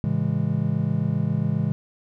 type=chord; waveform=triangle; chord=A major seventh; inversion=none; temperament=just; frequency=110 / 137.5 / 165 / 206.2 Hz; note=A2 / C#3 / E3 / G#3; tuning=0 / -14 / +2 / -12 cents; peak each=-26 / -23 / -24 / -25 dBFS; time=0.04-1.72 s; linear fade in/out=0 ms; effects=none